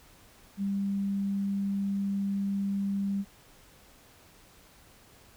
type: tone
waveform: sine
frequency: 198.2 Hz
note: G3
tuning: 19 cents sharp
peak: -27 dBFS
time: 0.57-3.25 s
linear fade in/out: 50 ms
effects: pink hiss -57 dBFS RMS until 5.36 s